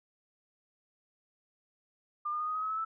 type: tone with pitch steps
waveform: sine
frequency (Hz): 1199 / 1215 / 1231.3 / 1247.8 / 1264.4 / 1281.4 / 1298.5 / 1315.9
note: D6 / D#6 / D#6 / D#6 / D#6 / E6 / E6 / E6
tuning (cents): +36 / -42 / -18 / +5 / +27 / -49 / -26 / -3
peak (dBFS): -31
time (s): 2.25-2.85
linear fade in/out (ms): 10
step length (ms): 75
effects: none